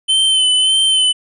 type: tone with vibrato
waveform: square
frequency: 3063 Hz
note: G7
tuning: 41 cents flat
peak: -11 dBFS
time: 0.08-1.13 s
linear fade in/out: 20 ms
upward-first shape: sine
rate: 1.7 Hz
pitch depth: 32 cents each way
effects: resampled to 24000 Hz